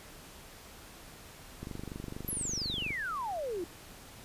click train, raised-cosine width 3 ms, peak -27 dBFS, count 32, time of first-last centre 1.63-2.906 s, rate 24.3 Hz
sine exponential sweep, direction down, 11840 to 329.6 Hz, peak -33 dBFS, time 2.28-3.64 s, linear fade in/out 0 ms
effects pink hiss -51 dBFS RMS until 4.24 s + resampled to 32000 Hz

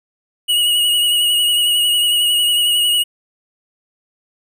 square tone with vibrato, 2900 Hz, F#7, 35 cents flat, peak -13 dBFS, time 0.48-3.04 s, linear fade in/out 20 ms, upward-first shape sine, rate 11 Hz, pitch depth 30 cents each way, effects none

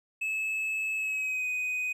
triangle tone with pitch glide, 2598 to 2499 Hz, E7 to D#7, -26 to +7 cents, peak -27 dBFS, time 0.21-1.93 s, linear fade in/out 10 ms, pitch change -67 cents, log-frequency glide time 0.95-1.47 s, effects none

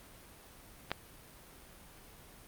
clicks, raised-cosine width 0.3 ms, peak -30 / -15 dBFS, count 2, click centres 0.905 / 0.916 s, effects pink hiss -55 dBFS RMS until 2.47 s + Opus 32 kbps

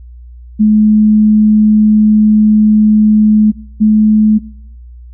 sine tone pair in turn, 213.6 / 214.7 Hz, G#3 / A3, +49 / -42 cents, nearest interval unison, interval 9 cents, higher second, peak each -4 dBFS, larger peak neither, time 0.59-3.52 / 3.8-4.39 s, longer first, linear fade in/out 20 ms, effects noise-tail reverb RT60 0.8 s tail -23 dB re dry + added 60 Hz sine -30 dBFS peak until 5.13 s

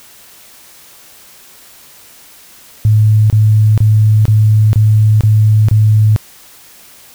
sine tone bursts, 107.5 Hz, A2, 40 cents flat, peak -5 dBFS, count 7, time 2.85-6.162 s, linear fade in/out 0 ms, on 450 ms, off 27 ms, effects white hiss -40 dBFS RMS until 7.14 s

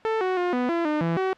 sawtooth tone with pitch steps, 443 / 371.2 / 355.8 / 248.1 / 338.3 / 302.6 / 167 / 378.3 Hz, A4 / F#4 / F4 / B3 / E4 / D#4 / E3 / F#4, +12 / +6 / +32 / +8 / +45 / -48 / +23 / +38 cents, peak -18 dBFS, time 0.05-1.33 s, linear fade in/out 0 ms, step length 160 ms, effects white hiss -52 dBFS RMS until 1.37 s + low-pass 2000 Hz 12 dB/octave

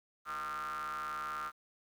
square ring-modulated tone, 73.42 Hz, D2, in tune, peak -35 dBFS, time 0.25-1.52 s, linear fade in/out 50 ms, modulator 1290 Hz, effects 11-bit

